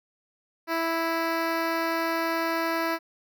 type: tone with notch filter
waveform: 10% pulse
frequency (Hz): 329.6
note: E4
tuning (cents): 0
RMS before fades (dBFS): -27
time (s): 0.67-2.99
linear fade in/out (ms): 50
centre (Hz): 8100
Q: 0.67
effects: none